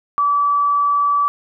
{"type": "tone", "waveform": "sine", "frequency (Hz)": 1152, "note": "D6", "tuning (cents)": -34, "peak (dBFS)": -13, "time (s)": [0.18, 1.28], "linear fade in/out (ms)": 0, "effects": []}